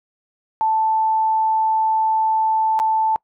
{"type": "tone with dropouts", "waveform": "sine", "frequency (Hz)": 880, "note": "A5", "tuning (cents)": 0, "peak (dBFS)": -15, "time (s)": [0.61, 3.16], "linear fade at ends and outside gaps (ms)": 0, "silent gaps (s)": [2.791, 2.799], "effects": ["noise-tail reverb RT60 0.1 s tail -25 dB re dry"]}